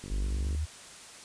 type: click train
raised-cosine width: 3 ms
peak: -29 dBFS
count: 26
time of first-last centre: 0.04-0.549 s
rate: 49.1 Hz
type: linear sweep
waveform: sine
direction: up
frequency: 46.93 to 79.8 Hz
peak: -28 dBFS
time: 0.1-0.66 s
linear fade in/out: 20 ms
effects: white hiss -48 dBFS RMS until 1.24 s + resampled to 22050 Hz